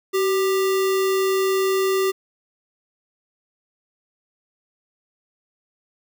sine tone with sample-and-hold, 382.1 Hz, G4, 44 cents flat, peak -17 dBFS, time 0.13-2.12 s, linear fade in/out 20 ms, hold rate 1575 Hz, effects none

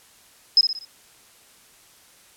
sine tone with echo, 5110 Hz, D#8, 45 cents sharp, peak -10 dBFS, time 0.57-0.61 s, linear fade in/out 2 ms, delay 60 ms, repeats 4, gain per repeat -7 dB, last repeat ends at 0.85 s, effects white hiss -53 dBFS RMS until 2.36 s + low-pass 12000 Hz 12 dB/octave

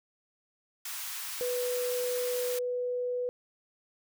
white high-pass noise, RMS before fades -38 dBFS, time 0.85-2.59 s, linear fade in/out 5 ms, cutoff 900 Hz, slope 24 dB/octave
sine tone, 493.9 Hz, B4, in tune, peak -29 dBFS, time 1.41-3.29 s, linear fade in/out 0 ms
effects none

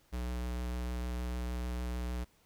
square tone with vibrato, 61 Hz, B1, 21 cents flat, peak -35 dBFS, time 0.12-2.25 s, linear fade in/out 20 ms, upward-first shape square, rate 6.6 Hz, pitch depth 9 cents each way, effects pink hiss -68 dBFS RMS until 2.45 s

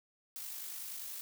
blue noise with amplitude modulation, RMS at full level -42 dBFS, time 0.36-1.21 s, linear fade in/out 0 ms, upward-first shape sine, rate 50.4 Hz, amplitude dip 35%, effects none

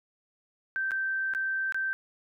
sine tone with dropouts, 1558 Hz, G6, 11 cents flat, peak -27 dBFS, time 0.76-1.93 s, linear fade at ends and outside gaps 0 ms, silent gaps 0.909-0.917 / 1.337-1.349 / 1.723-1.745 s, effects none

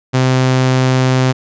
sawtooth tone, 129.4 Hz, C3, 19 cents flat, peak -6 dBFS, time 0.13-1.33 s, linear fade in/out 20 ms, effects resampled to 16000 Hz

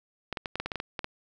clicks, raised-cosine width 0.3 ms, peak -16 dBFS, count 11, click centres 0.327 / 0.372 / 0.458 / 0.556 / 0.6 / 0.66 / 0.718 / 0.757 / 0.801 / 0.992 / 1.044 s, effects none

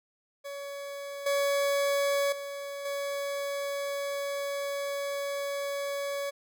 40% pulse tone with level steps, 563 Hz, C#5, 27 cents sharp, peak -36 / -24 / -35 / -30 dBFS, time 0.44-6.31 s, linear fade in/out 20 ms, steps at 1.26 / 2.32 / 2.85 s, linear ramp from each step 5 ms, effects none

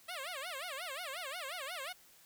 10% pulse tone with vibrato, 622.3 Hz, D#5, in tune, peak -32 dBFS, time 0.08-1.93 s, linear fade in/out 10 ms, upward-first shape sine, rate 5.6 Hz, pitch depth 290 cents each way, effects white hiss -62 dBFS RMS until 2.25 s

